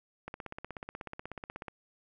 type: click train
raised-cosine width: 0.5 ms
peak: -25 dBFS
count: 24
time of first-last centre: 0.28-1.682 s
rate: 16.4 Hz
effects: none